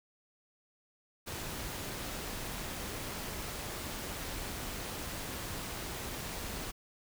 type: noise with amplitude modulation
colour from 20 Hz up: pink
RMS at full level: -39 dBFS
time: 1.26-6.72 s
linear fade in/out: 20 ms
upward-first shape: sine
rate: 193 Hz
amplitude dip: 25%
effects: none